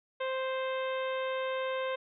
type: harmonic tone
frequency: 523.3 Hz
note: C5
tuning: in tune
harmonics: 1 / 2 / 3 / 4 / 5 / 6 / 7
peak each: -32 / -38 / -42 / -44 / -46 / -48 / -49 dBFS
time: 0.2-1.96 s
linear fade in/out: 10 ms
effects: none

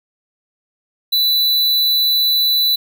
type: tone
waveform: square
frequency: 3977 Hz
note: B7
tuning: 11 cents sharp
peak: -13 dBFS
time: 1.12-2.76 s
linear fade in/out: 10 ms
effects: none

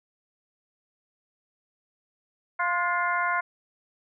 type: harmonic tone with a mistuned harmonic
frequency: 349.2 Hz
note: F4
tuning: in tune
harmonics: 2 / 3 / 4 / 5 / 6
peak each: -31 / -27 / -28 / -34 / -32 dBFS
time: 2.59-3.41 s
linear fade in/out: 10 ms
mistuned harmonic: 4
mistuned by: +42 cents
effects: none

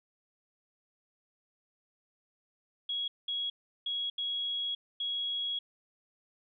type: tone bursts at uneven times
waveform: sine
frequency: 3322 Hz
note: G#7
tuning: in tune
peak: -31 dBFS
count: 5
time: 2.89-3.08 / 3.28-3.5 / 3.86-4.1 / 4.18-4.75 / 5-5.59 s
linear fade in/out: 5 ms
effects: none

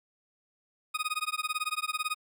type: tone with tremolo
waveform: 20% pulse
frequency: 1244.5 Hz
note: D#6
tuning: in tune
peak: -22 dBFS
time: 0.94-2.15 s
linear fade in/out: 10 ms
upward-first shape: sine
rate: 18 Hz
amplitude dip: 100%
effects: none

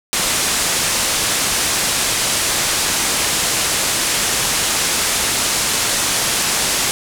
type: low-pass noise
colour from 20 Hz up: white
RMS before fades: -18 dBFS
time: 0.13-6.91 s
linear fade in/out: 0 ms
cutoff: 10000 Hz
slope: 24 dB/octave
effects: none

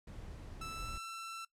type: noise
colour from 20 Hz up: brown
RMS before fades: -47 dBFS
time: 0.07-0.98 s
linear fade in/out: 5 ms
type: tone with pitch glide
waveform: sawtooth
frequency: 1321 to 1339.4 Hz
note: E6 to E6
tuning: +3 to +27 cents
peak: -39 dBFS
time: 0.61-1.45 s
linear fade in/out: 5 ms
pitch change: +24 cents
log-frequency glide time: 0.71-1.04 s
effects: noise-tail reverb RT60 0.1 s tail -19 dB re dry + low-pass 11000 Hz 12 dB/octave

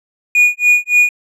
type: tone with tremolo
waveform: triangle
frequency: 2451 Hz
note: D#7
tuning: 27 cents flat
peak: -4 dBFS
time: 0.35-1.09 s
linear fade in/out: 2 ms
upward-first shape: sine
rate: 3.5 Hz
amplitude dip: 100%
effects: resampled to 32000 Hz

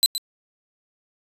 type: tone with echo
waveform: sawtooth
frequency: 4034 Hz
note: B7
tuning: 36 cents sharp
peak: -10 dBFS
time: 0.03-0.06 s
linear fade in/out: 0 ms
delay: 120 ms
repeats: 1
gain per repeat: -11 dB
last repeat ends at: 0.18 s
effects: resampled to 32000 Hz

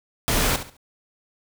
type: noise with echo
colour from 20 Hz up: pink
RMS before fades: -21 dBFS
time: 0.28-0.56 s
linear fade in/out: 0 ms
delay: 69 ms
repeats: 3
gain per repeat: -11 dB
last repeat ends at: 0.767 s
effects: none

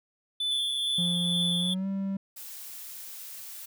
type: tone with tremolo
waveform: triangle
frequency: 3500 Hz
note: A7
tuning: 10 cents flat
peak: -24 dBFS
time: 0.4-1.74 s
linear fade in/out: 5 ms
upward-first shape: triangle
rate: 2.2 Hz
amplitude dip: 40%
type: tone with vibrato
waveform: square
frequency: 3322 Hz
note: G#7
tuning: in tune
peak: -33 dBFS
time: 0.5-1.75 s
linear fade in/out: 20 ms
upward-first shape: square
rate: 5.4 Hz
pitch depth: 23 cents each way
type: tone with pitch glide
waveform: triangle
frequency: 174.61 to 194.86 Hz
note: F3 to G3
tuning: 0 to -10 cents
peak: -26 dBFS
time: 0.98-2.17 s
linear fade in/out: 5 ms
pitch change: +190 cents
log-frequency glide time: 1.59-1.87 s
type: noise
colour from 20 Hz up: blue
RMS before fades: -42 dBFS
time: 2.36-3.66 s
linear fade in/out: 10 ms
effects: none

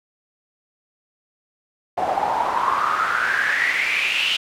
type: noise with band-pass filter sweep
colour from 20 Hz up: pink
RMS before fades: -21 dBFS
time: 1.97-4.37 s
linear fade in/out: 10 ms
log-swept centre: 690 to 3000 Hz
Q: 7.9
effects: none

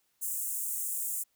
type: high-pass noise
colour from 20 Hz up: pink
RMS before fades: -34 dBFS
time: 0.21-1.24 s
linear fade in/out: 20 ms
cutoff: 7400 Hz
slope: 48 dB/octave
effects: white hiss -74 dBFS RMS until 1.35 s

